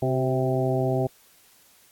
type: harmonic tone with a mistuned harmonic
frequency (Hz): 130.81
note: C3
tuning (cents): 0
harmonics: 1 / 2 / 3 / 4 / 5 / 6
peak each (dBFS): -25 / -30 / -27 / -32 / -28 / -33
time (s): 0.02-1.07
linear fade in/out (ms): 5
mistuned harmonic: 3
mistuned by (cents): -34
effects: white hiss -57 dBFS RMS until 1.91 s + AAC 64 kbps